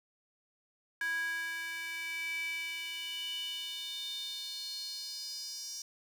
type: tone with high-pass filter sweep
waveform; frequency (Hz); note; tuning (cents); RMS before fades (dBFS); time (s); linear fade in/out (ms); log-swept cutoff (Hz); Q
square; 329.6; E4; 0; -39; 1.01-5.82; 2; 1600 to 5600; 6.9
effects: none